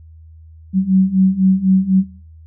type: beating tone pair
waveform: sine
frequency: 187 / 191 Hz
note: F#3 / G3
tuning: +19 / -45 cents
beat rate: 4 Hz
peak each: -14 / -13 dBFS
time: 0.73-2.04 s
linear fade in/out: 50 ms
effects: noise-tail reverb RT60 0.5 s tail -21 dB re dry + added 80 Hz sine -38 dBFS peak until 2.46 s